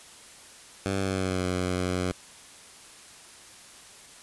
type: tone with pitch glide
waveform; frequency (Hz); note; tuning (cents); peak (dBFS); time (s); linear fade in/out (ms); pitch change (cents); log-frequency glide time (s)
10% pulse; 97.1 to 91.12; G2 to F#2; -16 to -26; -18; 0.86-2.12; 0; -110; 0.99-1.46
effects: white hiss -49 dBFS RMS until 4.22 s + resampled to 24000 Hz

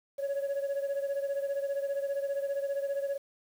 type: beating tone pair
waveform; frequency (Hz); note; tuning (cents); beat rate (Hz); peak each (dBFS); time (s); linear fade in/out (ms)
sine; 554 / 569; C#5 / C#5; -1 / +45; 15; -29 / -33; 0.18-3.18; 20
effects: tanh soft clip ceiling -27 dBFS + 9-bit

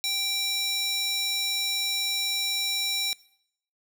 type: tone with high-pass filter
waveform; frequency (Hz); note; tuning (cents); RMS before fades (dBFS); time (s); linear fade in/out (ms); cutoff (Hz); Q
square; 784; G5; 0; -28; 0.04-3.13; 0; 3700; 1.9
effects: noise-tail reverb RT60 0.7 s tail -21 dB re dry

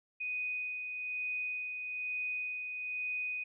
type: tone with tremolo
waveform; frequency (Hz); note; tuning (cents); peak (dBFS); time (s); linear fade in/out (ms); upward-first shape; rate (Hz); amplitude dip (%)
sine; 2491; D#7; +1; -33; 0.2-3.44; 10; sine; 1.1; 40
effects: none

